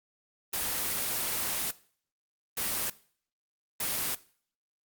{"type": "noise bursts at uneven times", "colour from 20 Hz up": "white", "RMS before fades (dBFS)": -31, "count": 3, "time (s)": [[0.53, 1.71], [2.57, 2.9], [3.8, 4.15]], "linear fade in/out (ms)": 5, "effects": ["noise-tail reverb RT60 0.5 s tail -19 dB re dry", "Opus 24 kbps"]}